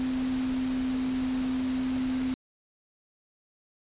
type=tone in noise; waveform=sine; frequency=257.9 Hz; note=C4; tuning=25 cents flat; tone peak=-26 dBFS; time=0-2.34 s; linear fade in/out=0 ms; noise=pink; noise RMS=-40 dBFS; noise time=0-2.34 s; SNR=+11 dB; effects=resampled to 8000 Hz